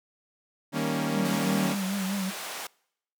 sawtooth chord, Eb dominant seventh, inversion none, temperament equal with one note detuned, 156.46 / 196 / 233.1 / 277.2 Hz, Eb3 / G3 / Bb3 / Db4, +10 / 0 / 0 / 0 cents, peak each -28 / -31 / -27 / -27 dBFS, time 0.72-1.76 s, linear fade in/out 50 ms
triangle tone with vibrato, 194.1 Hz, G3, 17 cents flat, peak -26 dBFS, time 1.12-2.31 s, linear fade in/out 20 ms, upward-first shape triangle, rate 5.1 Hz, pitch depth 81 cents each way
pink band-pass noise, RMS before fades -37 dBFS, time 1.25-2.67 s, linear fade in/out 2 ms, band 620 to 16000 Hz, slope 12 dB/octave
effects noise-tail reverb RT60 0.7 s tail -25 dB re dry

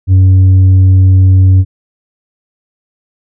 sine tone with tanh clipping, 94 Hz, F#2, 28 cents sharp, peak -3 dBFS, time 0.07-1.65 s, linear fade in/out 50 ms, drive 3 dB, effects none

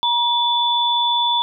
sine tone pair together, 954 / 3473 Hz, A#5 / A7, +40 / -23 cents, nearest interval octave + minor seventh, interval 2237 cents, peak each -18 dBFS, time 0.03-1.42 s, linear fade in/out 0 ms, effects none

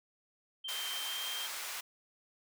sine tone with pitch glide, 3136 to 3171 Hz, G7 to G7, 0 to +19 cents, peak -38 dBFS, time 0.64-1.47 s, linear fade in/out 10 ms, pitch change +19 cents, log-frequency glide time 0.93-1.22 s
pink high-pass noise, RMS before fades -41 dBFS, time 0.68-1.81 s, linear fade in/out 10 ms, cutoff 1200 Hz, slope 12 dB/octave
effects none

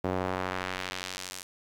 sawtooth tone with band-pass filter sweep, 92.5 Hz, F#2, in tune, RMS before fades -34 dBFS, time 0.04-1.43 s, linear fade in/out 5 ms, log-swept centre 520 to 8600 Hz, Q 0.82, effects 9-bit

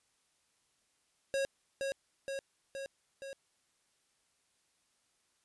square tone with echo, 546 Hz, C#5, 26 cents flat, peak -31 dBFS, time 1.34-1.45 s, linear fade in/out 0 ms, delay 470 ms, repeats 4, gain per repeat -3 dB, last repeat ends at 3.33 s, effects white hiss -75 dBFS RMS until 5.44 s + resampled to 24000 Hz

